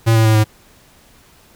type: tone with pitch steps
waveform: square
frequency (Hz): 113.4 / 111.58 / 109.79 / 108.03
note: A#2 / A2 / A2 / A2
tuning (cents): -47 / +25 / -3 / -31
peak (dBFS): -10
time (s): 0.06-0.444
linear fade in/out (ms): 20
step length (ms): 96
effects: pink hiss -49 dBFS RMS until 1.55 s